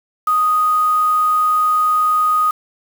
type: tone with quantisation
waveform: sine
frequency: 1244.5 Hz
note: D#6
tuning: in tune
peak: -12 dBFS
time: 0.27-2.51 s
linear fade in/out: 5 ms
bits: 5
effects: none